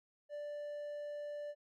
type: tone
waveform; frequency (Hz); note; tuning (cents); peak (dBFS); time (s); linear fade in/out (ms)
triangle; 587.3; D5; 0; -39; 0.29-1.55; 50
effects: none